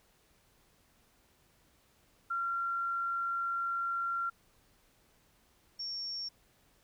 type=tone pair in turn; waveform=sine; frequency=1374 / 5496 Hz; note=F6 / F8; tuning=-29 / -29 cents; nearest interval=2 octaves; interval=2400 cents; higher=second; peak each=-31 / -36 dBFS; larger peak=first; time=2.3-4.3 / 5.79-6.29 s; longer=first; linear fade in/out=10 ms; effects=pink hiss -68 dBFS RMS until 6.83 s